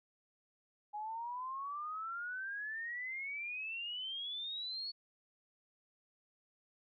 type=exponential sweep; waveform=sine; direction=up; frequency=826 to 4435 Hz; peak=-39 dBFS; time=0.93-4.92 s; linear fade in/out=20 ms; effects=none